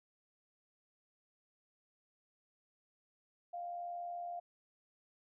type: tone with amplitude modulation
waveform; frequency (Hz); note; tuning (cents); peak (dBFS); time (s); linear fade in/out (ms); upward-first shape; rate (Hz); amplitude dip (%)
sine; 698.5; F5; 0; -38; 3.53-4.4; 10; sine; 80.7; 40
effects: none